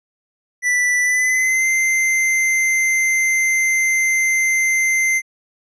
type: tone with pitch glide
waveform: square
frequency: 1975.5 to 2080 Hz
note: B6 to C7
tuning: 0 to -11 cents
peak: -15 dBFS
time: 0.62-5.22 s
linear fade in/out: 50 ms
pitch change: +89 cents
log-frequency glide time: 1.01-1.67 s
effects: resampled to 22050 Hz